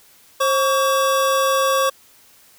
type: tone pair together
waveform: square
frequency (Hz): 534 / 1131.5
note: C5 / C#6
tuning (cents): +35 / +35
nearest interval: octave + minor second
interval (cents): 1300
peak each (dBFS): -19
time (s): 0.4-1.9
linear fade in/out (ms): 10
effects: white hiss -51 dBFS RMS until 2.58 s